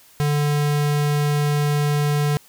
square tone, 146.83 Hz, D3, in tune, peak -18 dBFS, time 0.2-2.37 s, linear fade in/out 0 ms, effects white hiss -51 dBFS RMS until 2.48 s

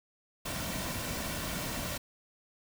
pink noise with comb filter, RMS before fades -36 dBFS, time 0.45-1.98 s, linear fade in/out 10 ms, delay 2.4 ms, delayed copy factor -0.5, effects none

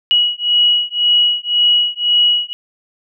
sine beating tone pair, 2913 / 2914.9 Hz, F#7 / F#7, -28 / -27 cents, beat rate 1.9 Hz, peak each -14 dBFS, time 0.11-2.53 s, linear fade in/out 0 ms, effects none

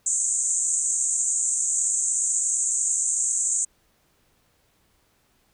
white band-pass noise, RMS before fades -24 dBFS, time 0.06-3.65 s, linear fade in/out 5 ms, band 6600 to 8400 Hz, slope 96 dB/octave, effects pink hiss -65 dBFS RMS until 5.53 s

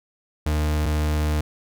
40% pulse tone pair in turn, 75.9 / 75.9 Hz, D#2 / D#2, -42 / -42 cents, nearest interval unison, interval 0 cents, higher neither, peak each -19 dBFS, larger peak neither, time 0.46-0.86 / 0.86-1.41 s, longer second, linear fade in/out 5 ms, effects none

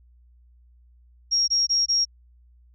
sine tone bursts, 5588 Hz, F8, in tune, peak -18 dBFS, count 4, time 1.31-2.053 s, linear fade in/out 20 ms, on 170 ms, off 21 ms, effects added 60 Hz sine -52 dBFS peak until 2.74 s

